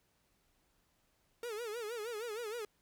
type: tone with vibrato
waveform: 45% pulse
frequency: 449.2 Hz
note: A4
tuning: 36 cents sharp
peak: -39 dBFS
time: 1.43-2.65 s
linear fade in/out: 2 ms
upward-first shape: sine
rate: 6.4 Hz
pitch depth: 140 cents each way
effects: pink hiss -75 dBFS RMS until 2.81 s